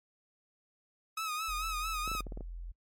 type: tone with vibrato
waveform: sawtooth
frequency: 1268 Hz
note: D#6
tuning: 32 cents sharp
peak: -30 dBFS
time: 1.17-2.21 s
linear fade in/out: 5 ms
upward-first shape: sine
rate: 4.5 Hz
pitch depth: 65 cents each way
type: tone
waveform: sine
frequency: 42.99 Hz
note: F1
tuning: 27 cents flat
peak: -39 dBFS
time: 1.48-2.72 s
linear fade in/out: 10 ms
type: clicks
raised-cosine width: 2 ms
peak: -30 dBFS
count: 8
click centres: 2.077 / 2.116 / 2.151 / 2.206 / 2.268 / 2.322 / 2.374 / 2.408 s
effects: noise-tail reverb RT60 0.1 s tail -26 dB re dry + MP3 64 kbps